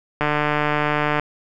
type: click train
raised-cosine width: 0.5 ms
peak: -5 dBFS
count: 148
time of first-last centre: 0.21-1.197 s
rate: 149 Hz
effects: none